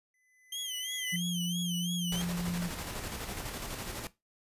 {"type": "tone with exponential growth", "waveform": "square", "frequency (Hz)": 2014, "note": "B6", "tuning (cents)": 33, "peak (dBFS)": -34, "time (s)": [0.14, 1.16], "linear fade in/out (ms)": 2, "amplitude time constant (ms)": 220}
{"type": "tone with vibrato", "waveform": "sawtooth", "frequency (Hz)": 3136, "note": "G7", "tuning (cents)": 0, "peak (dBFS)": -32, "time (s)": [0.52, 2.22], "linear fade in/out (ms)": 5, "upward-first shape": "sine", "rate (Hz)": 3, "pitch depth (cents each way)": 110}
{"type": "tone", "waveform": "sine", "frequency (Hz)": 174.61, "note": "F3", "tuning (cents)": 0, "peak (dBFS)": -31, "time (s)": [1.12, 2.69], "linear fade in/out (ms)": 20}
{"type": "noise with tremolo", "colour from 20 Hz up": "pink", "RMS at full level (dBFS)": -38, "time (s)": [2.12, 4.07], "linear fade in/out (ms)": 2, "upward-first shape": "square", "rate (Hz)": 12, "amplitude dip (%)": 35}
{"effects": ["noise-tail reverb RT60 0.2 s tail -17 dB re dry", "resampled to 32000 Hz"]}